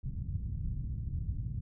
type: low-pass noise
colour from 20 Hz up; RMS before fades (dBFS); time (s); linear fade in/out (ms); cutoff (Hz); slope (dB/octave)
white; -36; 0.03-1.61; 10; 130; 24
effects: none